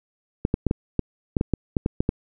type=clicks; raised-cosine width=3 ms; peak=-7 dBFS; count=12; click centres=0.451 / 0.541 / 0.667 / 0.711 / 0.993 / 1.368 / 1.411 / 1.537 / 1.768 / 1.861 / 2.005 / 2.091 s; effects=none